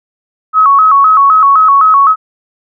sine tone with vibrato, 1192 Hz, D6, 25 cents sharp, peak -3 dBFS, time 0.53-2.16 s, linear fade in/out 50 ms, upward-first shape square, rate 3.9 Hz, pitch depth 120 cents each way, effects none

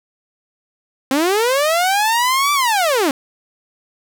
sawtooth linear two-way sweep, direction up then down, 256.2 to 1174.7 to 256.2 Hz, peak -10 dBFS, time 1.11-3.11 s, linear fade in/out 2 ms, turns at 2.53 s, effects none

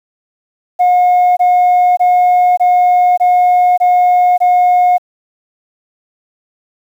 sine tone bursts, 720 Hz, F#5, 47 cents flat, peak -4 dBFS, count 7, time 0.79-4.982 s, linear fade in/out 20 ms, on 580 ms, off 22 ms, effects tanh soft clip ceiling -5 dBFS + 7-bit

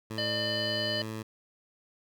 15% pulse tone, 110 Hz, A2, in tune, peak -29 dBFS, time 0.1-1.23 s, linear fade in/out 10 ms
harmonic tone, 600 Hz, D5, 37 cents sharp, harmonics 1 / 3 / 5 / 7 / 8, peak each -34 / -36 / -34 / -36 / -38 dBFS, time 0.18-1.02 s, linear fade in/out 2 ms
effects none

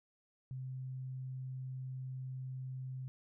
sine tone, 130 Hz, C3, 11 cents flat, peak -40 dBFS, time 0.51-3.08 s, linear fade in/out 0 ms, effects none

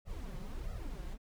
brown noise with flanger, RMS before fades -41 dBFS, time 0.05-1.18 s, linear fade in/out 50 ms, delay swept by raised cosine 1.5 to 5.6 ms, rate 1.5 Hz, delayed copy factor +0.95, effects none

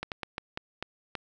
slowing click train, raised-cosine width 0.3 ms, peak -17 dBFS, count 7, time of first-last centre 0.03-1.153 s, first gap 88 ms, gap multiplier 1.3, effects none

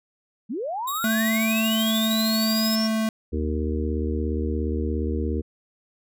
sine linear sweep, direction up, 184.4 to 5540 Hz, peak -26 dBFS, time 0.49-2.88 s, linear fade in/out 20 ms
10% pulse tone with tremolo, 3776 Hz, A#7, 22 cents sharp, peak -20 dBFS, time 0.87-2.76 s, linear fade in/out 10 ms, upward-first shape triangle, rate 13 Hz, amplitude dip 45%
square tone with pitch glide, 222.1 to 220.3 Hz, A3 to A3, +16 to +2 cents, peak -22 dBFS, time 1.04-3.09 s, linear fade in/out 2 ms, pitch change -14 cents, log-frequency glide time 1.3-2.77 s
harmonic tone, 77.1 Hz, D#2, 15 cents flat, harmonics 1 / 3 / 4 / 5 / 6, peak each -25 / -30 / -31 / -32 / -33 dBFS, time 3.32-5.42 s, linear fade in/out 20 ms
effects none

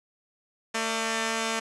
5% pulse tone pair together, 224.8 / 600.1 Hz, A3 / D5, +37 / +37 cents, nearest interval octave + perfect fourth, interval 1700 cents, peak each -16 / -22 dBFS, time 0.74-1.6 s, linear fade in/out 10 ms, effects resampled to 24000 Hz

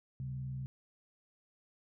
sine tone with frequency modulation, 131.9 Hz, C3, 14 cents sharp, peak -37 dBFS, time 0.2-0.66 s, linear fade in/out 0 ms, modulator 60.5 Hz, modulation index 0.44, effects none

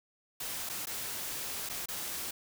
white noise with dropouts, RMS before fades -38 dBFS, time 0.4-2.31 s, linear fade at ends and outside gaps 5 ms, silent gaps 0.692-0.696 / 0.857-0.869 / 1.691-1.696 / 1.859-1.885 s, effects none

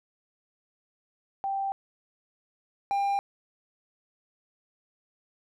sine / triangle tone pair in turn, 784 / 798.2 Hz, G5 / G5, 0 / +31 cents, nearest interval unison, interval 31 cents, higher second, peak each -27 / -22 dBFS, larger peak second, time 1.44-1.72 / 2.91-3.19 s, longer neither, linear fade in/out 0 ms, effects none

